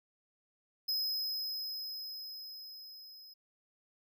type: tone with level ramp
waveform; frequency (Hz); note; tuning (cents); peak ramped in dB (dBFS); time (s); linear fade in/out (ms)
square; 5090; D#8; +39; -31 to -52; 0.88-3.34; 10
effects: none